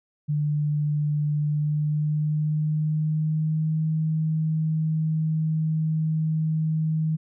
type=tone with pitch glide; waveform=sine; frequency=148.8 to 157.65 Hz; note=D3 to D#3; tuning=+23 to +23 cents; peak=-21 dBFS; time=0.28-7.17 s; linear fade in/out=20 ms; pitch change=+100 cents; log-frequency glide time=1.4-3.84 s; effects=none